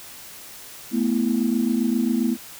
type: chord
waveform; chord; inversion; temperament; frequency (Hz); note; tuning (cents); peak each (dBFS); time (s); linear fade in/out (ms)
sine; A suspended second; none; just; 220 / 247.5 / 330; A3 / B3 / E4; 0 / +4 / +2; -22 / -21 / -26; 0.91-2.37; 50
effects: tanh soft clip ceiling -10 dBFS + white hiss -41 dBFS RMS until 2.59 s